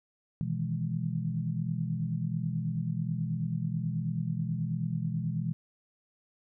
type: chord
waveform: sine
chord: E major seventh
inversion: second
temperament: equal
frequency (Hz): 123.47 / 155.56 / 164.81 / 207.7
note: B2 / D#3 / E3 / G#3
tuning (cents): 0 / 0 / 0 / 0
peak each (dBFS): -34 / -37 / -32 / -38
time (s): 0.41-5.53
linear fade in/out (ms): 0
effects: none